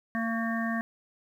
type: harmonic tone with a mistuned harmonic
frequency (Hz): 228.2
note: A#3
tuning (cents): -37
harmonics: 1 / 3 / 5 / 7 / 8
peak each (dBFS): -29 / -36 / -38 / -39 / -35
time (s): 0.15-0.81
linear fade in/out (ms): 0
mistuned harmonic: 5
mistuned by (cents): -27
effects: 10-bit